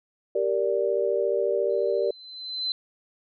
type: chord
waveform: sine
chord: G minor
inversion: none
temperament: equal with one note detuned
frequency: 392 / 466.2 / 583.6 Hz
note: G4 / Bb4 / D5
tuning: 0 / 0 / -11 cents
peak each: -26 dBFS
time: 0.35-2.11 s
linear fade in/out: 5 ms
type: tone with exponential growth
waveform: sine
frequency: 4056 Hz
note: B7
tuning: 45 cents sharp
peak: -23 dBFS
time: 1.7-2.72 s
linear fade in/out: 1 ms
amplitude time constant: 220 ms
effects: none